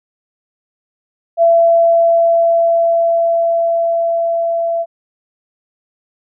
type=tone with level ramp; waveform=sine; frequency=672 Hz; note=E5; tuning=33 cents sharp; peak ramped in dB=-6 to -14 dBFS; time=1.37-4.86 s; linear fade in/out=50 ms; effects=none